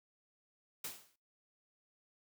white noise with exponential decay, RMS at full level -39 dBFS, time 0.84-1.16 s, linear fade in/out 5 ms, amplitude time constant 68 ms, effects noise-tail reverb RT60 0.3 s tail -22 dB re dry + high-pass 80 Hz 12 dB/octave

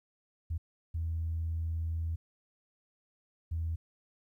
sine tone bursts at uneven times, 81.9 Hz, E2, 11 cents flat, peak -30 dBFS, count 3, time 0.5-0.58 / 0.94-2.16 / 3.51-3.76 s, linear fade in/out 10 ms, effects tanh soft clip ceiling -26 dBFS + 12-bit

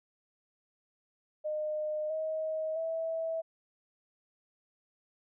sine tone with pitch steps, 611 / 631.1 / 651.8 Hz, D#5 / D#5 / E5, -32 / +24 / -20 cents, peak -31 dBFS, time 1.44-3.42 s, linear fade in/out 20 ms, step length 660 ms, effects none

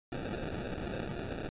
violet noise with sample-and-hold, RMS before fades -38 dBFS, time 0.12-1.49 s, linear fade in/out 0 ms, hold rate 1050 Hz, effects resampled to 8000 Hz

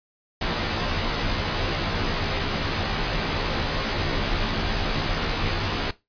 pink noise with comb filter, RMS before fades -25 dBFS, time 0.41-5.91 s, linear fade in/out 5 ms, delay 16 ms, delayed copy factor -0.95, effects noise-tail reverb RT60 0.2 s tail -17 dB re dry + resampled to 11025 Hz

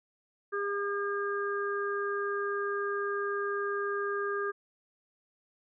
harmonic tone, 403.8 Hz, G#4, 49 cents flat, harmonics 1 / 3 / 4, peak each -32 / -35 / -36 dBFS, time 0.52-4.52 s, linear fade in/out 20 ms, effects none

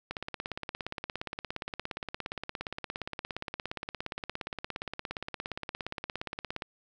click train, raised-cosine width 0.3 ms, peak -19 dBFS, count 113, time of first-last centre 0.11-6.622 s, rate 17.2 Hz, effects none

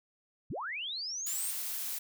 sine linear sweep, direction up, 55 to 8970 Hz, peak -35 dBFS, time 0.5-1.51 s, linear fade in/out 5 ms
blue noise, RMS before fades -37 dBFS, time 1.26-1.99 s, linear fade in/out 10 ms
effects none

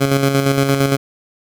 15% pulse tone with tremolo, 137.9 Hz, C#3, 9 cents flat, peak -5 dBFS, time 0-0.97 s, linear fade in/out 20 ms, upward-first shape square, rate 8.7 Hz, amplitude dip 45%, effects none

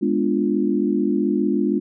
sine chord, G# diminished seventh, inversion none, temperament equal, 207.7 / 246.9 / 293.7 / 349.2 Hz, G#3 / B3 / D4 / F4, 0 / 0 / 0 / 0 cents, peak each -22 / -24 / -22 / -23 dBFS, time 0.01-1.8 s, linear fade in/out 20 ms, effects none

